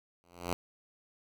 5% pulse tone with exponential growth, 87.31 Hz, F2, in tune, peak -18 dBFS, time 0.24-0.53 s, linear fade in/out 0 ms, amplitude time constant 63 ms, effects none

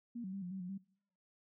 sine tone with pitch steps, 237 / 188.4 / 196.8 / 178.1 / 191.3 / 179.5 / 194.6 Hz, A#3 / F#3 / G3 / F3 / G3 / F3 / G3, +29 / +32 / +7 / +34 / -42 / +48 / -12 cents, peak -40 dBFS, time 0.15-0.78 s, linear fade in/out 10 ms, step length 90 ms, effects noise-tail reverb RT60 0.8 s tail -26 dB re dry

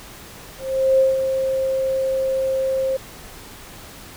sine tone with ADSR envelope, 530 Hz, C5, 22 cents sharp, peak -11 dBFS, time 0.58-2.97 s, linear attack 410 ms, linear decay 170 ms, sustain -7 dB, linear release 8 ms, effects pink hiss -40 dBFS RMS until 4.16 s

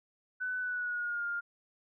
sine tone with pitch glide, 1500 to 1407.7 Hz, F#6 to F6, +23 to +13 cents, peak -32 dBFS, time 0.4-1.41 s, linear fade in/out 20 ms, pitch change -110 cents, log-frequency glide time 0.6-1.26 s, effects none

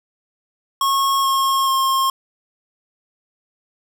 square tone with pitch steps, 1092 / 1081.3 / 1070.8 Hz, C#6 / C#6 / C6, -26 / -43 / +40 cents, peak -16 dBFS, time 0.81-2.1 s, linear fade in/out 2 ms, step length 430 ms, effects none

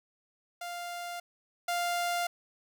sawtooth tone pair in turn, 698.5 / 698.5 Hz, F5 / F5, 0 / 0 cents, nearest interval unison, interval 0 cents, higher neither, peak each -33 / -25 dBFS, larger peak second, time 0.61-1.2 / 1.68-2.27 s, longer neither, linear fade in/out 5 ms, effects none

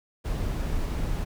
brown noise, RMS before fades -28 dBFS, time 0.24-1.25 s, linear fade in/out 20 ms, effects none

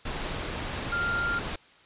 sine tone in noise, 1396.9 Hz, F6, in tune, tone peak -26 dBFS, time 0.92-1.39 s, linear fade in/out 5 ms, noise pink, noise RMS -33 dBFS, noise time 0.05-1.56 s, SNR +4 dB, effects white hiss -56 dBFS RMS until 1.85 s + resampled to 8000 Hz

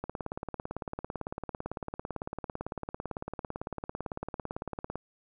click train, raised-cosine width 1 ms, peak -21 dBFS, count 89, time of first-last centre 0.04-4.956 s, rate 17.9 Hz, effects none

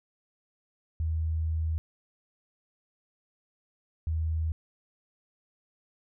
sine tone bursts at uneven times, 80 Hz, D#2, 49 cents sharp, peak -26 dBFS, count 2, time 1-1.78 / 4.07-4.52 s, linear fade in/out 0 ms, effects none

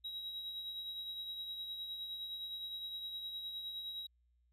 triangle tone with tremolo, 3842 Hz, B7, 48 cents flat, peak -37 dBFS, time 0.04-4.07 s, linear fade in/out 10 ms, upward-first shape triangle, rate 9.7 Hz, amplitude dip 50%, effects tanh soft clip ceiling -35 dBFS + added 60 Hz sine -70 dBFS peak until 4.52 s

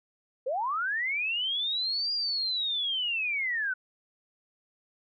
sine linear two-way sweep, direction up then down, 477.6 to 4850 to 1465 Hz, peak -27 dBFS, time 0.46-3.74 s, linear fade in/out 10 ms, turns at 2.13 s, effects none

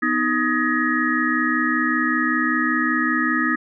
sine tone cluster, 247.8 / 313 / 1254 / 1690 / 1891 Hz, B3 / D#4 / D#6 / G#6 / A#6, +6 / +10 / +13 / +30 / +24 cents, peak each -24 dBFS, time 0.02-3.56 s, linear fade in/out 10 ms, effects none

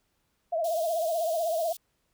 sine tone with vibrato, 659 Hz, E5, 1 cent flat, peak -25 dBFS, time 0.52-1.73 s, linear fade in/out 10 ms, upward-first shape triangle, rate 16 Hz, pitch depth 110 cents each way
white high-pass noise, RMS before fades -42 dBFS, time 0.64-1.77 s, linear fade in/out 5 ms, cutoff 3000 Hz, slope 48 dB/octave
effects pink hiss -74 dBFS RMS until 2.13 s

